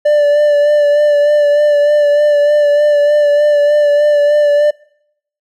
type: tone with vibrato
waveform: triangle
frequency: 587.3 Hz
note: D5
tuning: in tune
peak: -5 dBFS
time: 0.05-4.71 s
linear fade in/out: 10 ms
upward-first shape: sine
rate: 3.3 Hz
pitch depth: 23 cents each way
effects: noise-tail reverb RT60 0.7 s tail -23 dB re dry